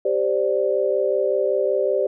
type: chord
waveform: sine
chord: G suspended fourth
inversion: none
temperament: just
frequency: 392 / 522.7 / 588 Hz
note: G4 / C5 / D5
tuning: 0 / -2 / +2 cents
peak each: -22 dBFS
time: 0.05-2.07 s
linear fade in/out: 5 ms
effects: none